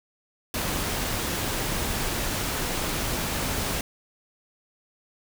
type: noise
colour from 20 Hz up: pink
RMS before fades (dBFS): -28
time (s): 0.54-3.81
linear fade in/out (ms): 2
effects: none